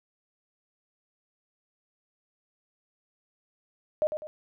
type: tone with echo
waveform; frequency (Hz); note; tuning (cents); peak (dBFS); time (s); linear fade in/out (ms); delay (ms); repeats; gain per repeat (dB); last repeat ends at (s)
sine; 612; D#5; -29; -21; 4.02-4.07; 0; 100; 2; -8; 4.27
effects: none